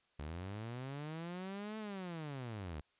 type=linear two-way sweep; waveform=sawtooth; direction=up then down; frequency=69.7 to 220 to 69.7 Hz; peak=-38 dBFS; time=0.19-2.81 s; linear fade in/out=5 ms; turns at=1.78 s; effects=white hiss -75 dBFS RMS until 2.99 s + resampled to 8000 Hz